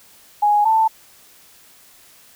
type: tone pair in turn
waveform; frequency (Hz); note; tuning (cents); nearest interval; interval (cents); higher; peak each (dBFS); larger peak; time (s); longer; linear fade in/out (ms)
sine; 830.6 / 886.4; G#5 / A5; 0 / +13; minor second; 113; second; -12; neither; 0.42-0.65 / 0.65-0.88; neither; 10
effects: white hiss -49 dBFS RMS until 2.35 s